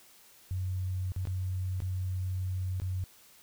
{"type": "tone with dropouts", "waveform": "sine", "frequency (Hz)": 92.7, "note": "F#2", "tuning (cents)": 4, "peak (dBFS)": -30, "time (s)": [0.51, 3.04], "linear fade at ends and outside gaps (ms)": 0, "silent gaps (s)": [[1.12, 1.162], [1.253, 1.272], [1.803, 1.821], [2.8, 2.818]], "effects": ["white hiss -58 dBFS RMS until 3.42 s"]}